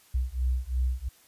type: beating tone pair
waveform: sine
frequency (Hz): 61.74 / 64.64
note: B1 / C2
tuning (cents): 0 / -20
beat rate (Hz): 2.9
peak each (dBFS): -28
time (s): 0.14-1.09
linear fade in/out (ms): 10
effects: white hiss -59 dBFS RMS until 1.27 s + resampled to 32000 Hz